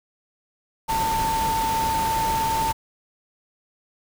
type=tone in noise; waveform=sine; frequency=895 Hz; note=A5; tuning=29 cents sharp; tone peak=-21 dBFS; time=0.88-2.73 s; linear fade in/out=20 ms; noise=pink; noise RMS=-29 dBFS; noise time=0.88-2.73 s; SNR=+5 dB; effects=none